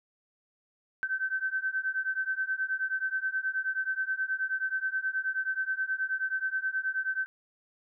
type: beating tone pair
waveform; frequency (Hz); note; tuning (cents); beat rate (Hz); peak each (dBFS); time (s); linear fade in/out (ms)
sine; 1535 / 1544.4; G6 / G6; -37 / -26; 9.4; -32 / -31; 1.03-7.26; 0
effects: none